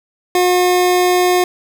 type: tone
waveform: 25% pulse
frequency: 360 Hz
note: F#4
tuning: 47 cents flat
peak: -7 dBFS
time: 0.35-1.44 s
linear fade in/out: 2 ms
effects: none